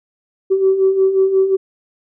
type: beating tone pair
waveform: sine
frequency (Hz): 379 / 384.6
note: F#4 / G4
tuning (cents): +42 / -33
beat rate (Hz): 5.6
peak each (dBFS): -18 / -11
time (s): 0.5-1.57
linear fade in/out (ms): 20
effects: tanh soft clip ceiling -4 dBFS